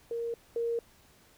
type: tone pair in turn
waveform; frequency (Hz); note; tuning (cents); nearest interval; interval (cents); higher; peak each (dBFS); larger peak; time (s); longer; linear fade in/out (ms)
sine; 466.2 / 466.2; A#4 / A#4; 0 / 0; unison; 0; neither; -31 / -28; second; 0.11-0.34 / 0.56-0.79; neither; 2
effects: pink hiss -61 dBFS RMS until 1.37 s